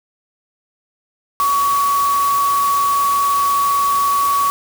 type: tone in noise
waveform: sine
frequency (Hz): 1127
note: C#6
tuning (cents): +28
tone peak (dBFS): -13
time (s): 1.4-4.5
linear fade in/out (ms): 0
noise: white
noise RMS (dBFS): -27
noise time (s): 1.4-4.5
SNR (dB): +11
effects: none